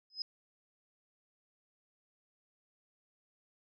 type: tone with exponential growth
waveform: sine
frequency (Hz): 5070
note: D#8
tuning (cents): +32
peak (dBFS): -30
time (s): 0.1-0.22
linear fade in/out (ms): 2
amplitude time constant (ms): 25
effects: none